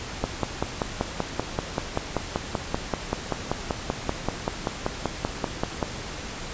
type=click train; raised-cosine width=1 ms; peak=-9 dBFS; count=30; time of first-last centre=0.24-5.828 s; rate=5.19 Hz; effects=pink hiss -35 dBFS RMS until 6.53 s + resampled to 16000 Hz